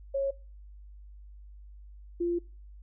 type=tone pair in turn; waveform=sine; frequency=549 / 345.8 Hz; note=C#5 / F4; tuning=-17 / -17 cents; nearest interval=minor sixth; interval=800 cents; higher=first; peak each=-26 dBFS; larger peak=neither; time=0.14-0.31 / 2.2-2.39 s; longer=second; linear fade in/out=10 ms; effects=noise-tail reverb RT60 0.4 s tail -24 dB re dry + added 50 Hz sine -46 dBFS peak until 2.82 s